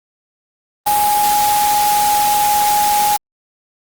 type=tone in noise; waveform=sine; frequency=830.6 Hz; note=G#5; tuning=in tune; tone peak=-12 dBFS; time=0.86-3.17 s; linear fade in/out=10 ms; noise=white; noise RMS=-20 dBFS; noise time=0.86-3.17 s; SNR=+5 dB; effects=Opus 32 kbps